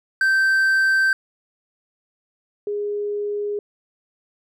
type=tone pair in turn; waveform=triangle / sine; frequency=1557 / 412.4 Hz; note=G6 / G#4; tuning=-12 / -12 cents; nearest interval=octave + major seventh; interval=2300 cents; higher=first; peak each=-13 / -22 dBFS; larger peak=first; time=0.21-1.13 / 2.67-3.59 s; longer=neither; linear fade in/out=2 ms; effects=none